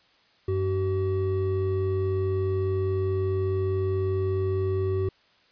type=tone pair together; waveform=triangle; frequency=95.27 / 380 Hz; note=G2 / F#4; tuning=-49 / +46 cents; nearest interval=2 octaves; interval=2395 cents; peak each=-24 dBFS; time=0.48-5.09 s; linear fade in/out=5 ms; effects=white hiss -61 dBFS RMS until 5.51 s + resampled to 11025 Hz